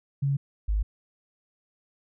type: tone pair in turn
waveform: sine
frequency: 139.3 / 51.89 Hz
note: C#3 / G#1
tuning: +9 / -1 cents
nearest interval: octave + perfect fourth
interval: 1710 cents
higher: first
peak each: -22 dBFS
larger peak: neither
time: 0.22-0.37 / 0.68-0.83 s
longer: neither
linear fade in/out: 10 ms
effects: none